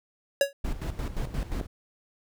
square tone with exponential decay, 558 Hz, C#5, 11 cents sharp, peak -16 dBFS, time 0.41-0.53 s, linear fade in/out 2 ms, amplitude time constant 25 ms
brown noise with tremolo, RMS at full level -29 dBFS, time 0.64-1.67 s, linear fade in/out 10 ms, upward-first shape square, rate 5.7 Hz, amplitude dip 70%
clicks, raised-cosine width 2 ms, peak -29 / -30 / -20 dBFS, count 3, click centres 1.273 / 1.341 / 1.612 s
effects none

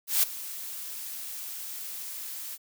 blue noise with ADSR envelope, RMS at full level -21 dBFS, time 0.07-2.58 s, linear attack 160 ms, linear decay 11 ms, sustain -17 dB, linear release 44 ms, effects none

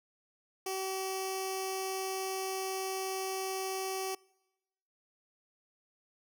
10% pulse tone with notch filter, 381.2 Hz, G4, 48 cents flat, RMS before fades -36 dBFS, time 0.66-4.15 s, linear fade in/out 5 ms, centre 1600 Hz, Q 0.66, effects noise-tail reverb RT60 1.0 s tail -26 dB re dry

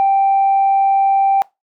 sine tone, 784 Hz, G5, in tune, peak -9 dBFS, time 0-1.42 s, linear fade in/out 0 ms, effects noise-tail reverb RT60 0.2 s tail -22 dB re dry + tanh soft clip ceiling -7 dBFS

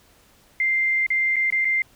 sine tone with dropouts, 2093 Hz, C7, in tune, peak -18 dBFS, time 0.6-1.82 s, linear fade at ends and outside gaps 2 ms, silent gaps 1.065-1.103 / 1.359-1.365 / 1.503-1.524 / 1.647-1.652 s, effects pink hiss -56 dBFS RMS until 1.95 s

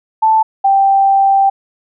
sine tone pair in turn, 880 / 784 Hz, A5 / G5, 0 / 0 cents, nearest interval major second, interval 200 cents, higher first, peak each -7 dBFS, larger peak neither, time 0.22-0.43 / 0.64-1.5 s, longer second, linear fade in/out 10 ms, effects none

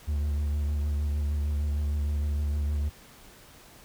triangle tone with vibrato, 73.42 Hz, D2, in tune, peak -23 dBFS, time 0.07-2.9 s, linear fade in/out 20 ms, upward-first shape triangle, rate 6.5 Hz, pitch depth 37 cents each way, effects pink hiss -52 dBFS RMS until 3.84 s

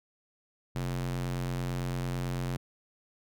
square tone with high-pass filter, 44.48 Hz, F1, 32 cents sharp, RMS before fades -33 dBFS, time 0.75-2.57 s, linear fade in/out 10 ms, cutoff 100 Hz, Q 1.8, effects none

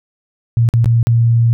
sine tone with dropouts, 116.54 Hz, A#2, in tune, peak -8 dBFS, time 0.57-1.53 s, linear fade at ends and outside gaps 0 ms, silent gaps 0.689-0.738 / 0.844-0.858 / 1.029-1.07 s, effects none

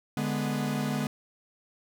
45% pulse chord, G# diminished, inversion second, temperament equal, 146.83 / 207.7 / 246.9 Hz, D3 / G#3 / B3, 0 / 0 / 0 cents, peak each -32 dBFS, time 0.17-1.07 s, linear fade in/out 2 ms, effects none

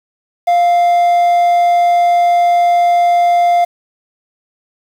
triangle tone with quantisation, 698.5 Hz, F5, in tune, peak -6 dBFS, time 0.47-3.65 s, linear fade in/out 10 ms, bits 6, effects none

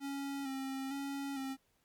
square tone with vibrato, 272.8 Hz, C#4, 28 cents flat, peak -38 dBFS, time 0-1.57 s, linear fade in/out 50 ms, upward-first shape square, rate 1.1 Hz, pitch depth 32 cents each way, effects pink hiss -75 dBFS RMS until 1.84 s + MP3 96 kbps

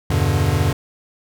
square chord, E minor seventh, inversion none, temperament equal, 82.41 / 98 / 123.47 / 146.83 Hz, E2 / G2 / B2 / D3, 0 / 0 / 0 / 0 cents, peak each -22 / -20 / -24 / -22 dBFS, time 0.1-0.73 s, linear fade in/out 5 ms, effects none

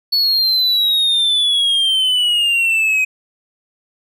triangle exponential sweep, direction down, 4435 to 2513 Hz, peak -11 dBFS, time 0.12-3.05 s, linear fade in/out 10 ms, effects none

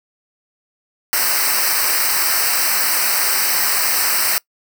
white noise with comb filter, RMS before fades -17 dBFS, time 1.13-4.38 s, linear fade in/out 0 ms, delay 0.29 ms, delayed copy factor -1, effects noise-tail reverb RT60 0.1 s tail -24 dB re dry

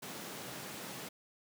pink high-pass noise, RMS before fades -45 dBFS, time 0.02-1.09 s, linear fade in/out 10 ms, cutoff 140 Hz, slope 24 dB/octave, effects none

